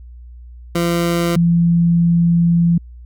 20% pulse / sine tone pair in turn, 170.9 / 170.07 Hz, F3 / F3, -37 / -46 cents, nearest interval unison, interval 9 cents, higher first, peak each -10 dBFS, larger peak neither, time 0.75-1.36 / 1.36-2.78 s, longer second, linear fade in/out 5 ms, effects added 60 Hz sine -34 dBFS peak until 3.05 s

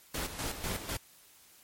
pink noise with tremolo, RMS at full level -35 dBFS, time 0.14-0.97 s, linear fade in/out 5 ms, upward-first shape square, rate 4 Hz, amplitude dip 60%, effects white hiss -59 dBFS RMS until 1.63 s + MP3 64 kbps

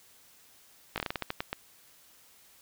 slowing click train, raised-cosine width 0.3 ms, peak -15 dBFS, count 11, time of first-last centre 0.96-1.53 s, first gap 18 ms, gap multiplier 1.24, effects white hiss -59 dBFS RMS until 2.61 s

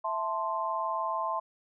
sine chord, A minor, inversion second, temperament equal, 659.3 / 880 / 1046.5 Hz, E5 / A5 / C6, 0 / 0 / 0 cents, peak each -35 / -34 / -31 dBFS, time 0.04-1.4 s, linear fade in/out 10 ms, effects none

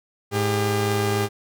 sawtooth tone pair together, 106.3 / 401.3 Hz, G#2 / G4, +41 / +41 cents, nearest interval octave + major seventh, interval 2300 cents, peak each -19 dBFS, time 0.31-1.29 s, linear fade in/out 50 ms, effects none

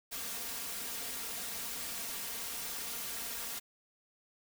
white noise with comb filter, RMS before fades -40 dBFS, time 0.11-3.6 s, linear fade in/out 20 ms, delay 4.3 ms, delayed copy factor +0.65, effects none

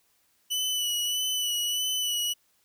sawtooth tone with vibrato, 2969 Hz, F#7, 5 cents sharp, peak -23 dBFS, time 0.5-2.34 s, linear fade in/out 20 ms, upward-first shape sine, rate 1.6 Hz, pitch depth 32 cents each way, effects white hiss -68 dBFS RMS until 2.64 s

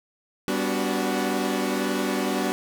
sawtooth chord, G major seventh, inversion none, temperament equal with one note detuned, 196 / 246.9 / 288.6 / 370 Hz, G3 / B3 / D4 / F#4, 0 / 0 / -30 / 0 cents, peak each -25 dBFS, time 0.48-2.52 s, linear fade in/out 0 ms, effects none

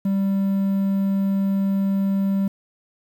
triangle tone, 196 Hz, G3, in tune, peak -16 dBFS, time 0.05-2.48 s, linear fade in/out 5 ms, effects 8-bit

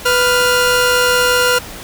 sawtooth tone pair together, 495.7 / 1402 Hz, B4 / F6, +6 / +6 cents, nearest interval octave + tritone, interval 1800 cents, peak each -10 dBFS, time 0.05-1.59 s, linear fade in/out 10 ms, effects pink hiss -31 dBFS RMS until 1.83 s

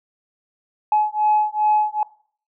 sine beating tone pair, 848 / 850.5 Hz, G#5 / G#5, +36 / +41 cents, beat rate 2.5 Hz, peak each -18 dBFS, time 0.92-2.03 s, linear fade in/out 2 ms, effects noise-tail reverb RT60 0.5 s tail -21 dB re dry + tanh soft clip ceiling -9 dBFS

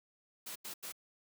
white noise bursts, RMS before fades -44 dBFS, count 3, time 0.46-0.923 s, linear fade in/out 10 ms, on 97 ms, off 86 ms, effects high-pass 150 Hz 12 dB/octave

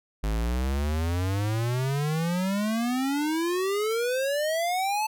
square exponential sweep, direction up, 51.1 to 881 Hz, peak -25 dBFS, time 0.23-5.07 s, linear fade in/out 10 ms, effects none

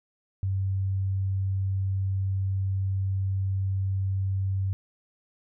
sine tone, 96.3 Hz, G2, 30 cents flat, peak -24 dBFS, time 0.43-4.73 s, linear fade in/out 0 ms, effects none

